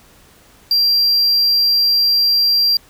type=tone; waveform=triangle; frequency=4740 Hz; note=D8; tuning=15 cents sharp; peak=-10 dBFS; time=0.71-2.77 s; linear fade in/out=2 ms; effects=pink hiss -48 dBFS RMS until 2.89 s